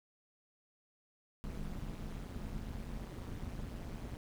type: noise with amplitude modulation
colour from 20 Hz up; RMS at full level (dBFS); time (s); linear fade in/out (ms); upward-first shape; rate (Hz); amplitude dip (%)
brown; -39; 1.44-4.17; 0; sine; 180; 90
effects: none